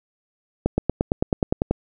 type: accelerating click train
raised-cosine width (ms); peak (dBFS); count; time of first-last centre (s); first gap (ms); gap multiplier
2; -5; 11; 0.66-1.71; 120; 0.97
effects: none